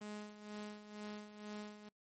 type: tone with tremolo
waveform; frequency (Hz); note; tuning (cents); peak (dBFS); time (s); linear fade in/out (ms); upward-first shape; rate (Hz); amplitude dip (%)
sawtooth; 209.6; G#3; +16; -40; 0.01-1.89; 5; sine; 2.1; 70
effects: noise-tail reverb RT60 0.1 s tail -25 dB re dry + MP3 32 kbps